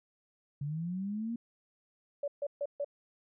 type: linear sweep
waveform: sine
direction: up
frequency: 138.59 to 237.9 Hz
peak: -33 dBFS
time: 0.61-1.36 s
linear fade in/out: 5 ms
type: tone bursts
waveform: sine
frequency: 572 Hz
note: D5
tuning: 46 cents flat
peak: -31 dBFS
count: 4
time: 2.23-2.846 s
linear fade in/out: 5 ms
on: 49 ms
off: 140 ms
effects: none